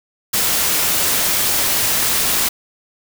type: noise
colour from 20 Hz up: white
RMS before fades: -17 dBFS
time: 0.33-2.49 s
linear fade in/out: 10 ms
effects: none